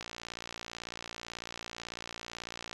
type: click train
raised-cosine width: 0.2 ms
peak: -22 dBFS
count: 159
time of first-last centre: 0.01-2.729 s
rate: 58.1 Hz
effects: resampled to 24000 Hz